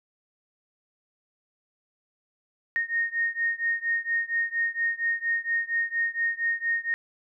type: beating tone pair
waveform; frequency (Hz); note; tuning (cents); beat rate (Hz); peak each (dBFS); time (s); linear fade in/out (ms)
sine; 1850 / 1854.3; A#6 / A#6; -14 / -10; 4.3; -27 / -28; 2.76-6.94; 0
effects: none